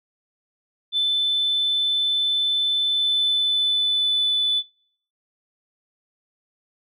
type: tone with pitch glide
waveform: sine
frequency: 3520 to 3486 Hz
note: A7 to A7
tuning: 0 to -17 cents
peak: -17 dBFS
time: 0.92-4.63 s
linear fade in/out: 50 ms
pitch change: -17 cents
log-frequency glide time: 2.86-4.51 s
effects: noise-tail reverb RT60 0.6 s tail -23 dB re dry + tanh soft clip ceiling -13 dBFS